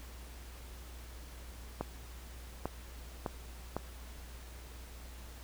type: clicks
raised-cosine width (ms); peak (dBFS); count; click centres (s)
1; -20; 4; 1.81 / 2.656 / 3.262 / 3.766
effects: added 60 Hz sine -47 dBFS peak until 5.43 s + pink hiss -54 dBFS RMS until 5.43 s